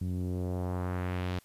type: tone with low-pass filter sweep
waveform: sawtooth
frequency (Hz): 90.5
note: F#2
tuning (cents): -38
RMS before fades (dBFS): -33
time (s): 0.01-1.39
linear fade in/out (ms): 5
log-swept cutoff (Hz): 190 to 4300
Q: 1.3
effects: white hiss -62 dBFS RMS until 1.44 s + resampled to 32000 Hz